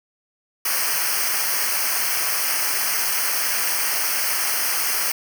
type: noise with comb filter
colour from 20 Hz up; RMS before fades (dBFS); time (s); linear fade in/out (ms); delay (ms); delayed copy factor
white; -22; 0.65-5.12; 5; 0.27; -1
effects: none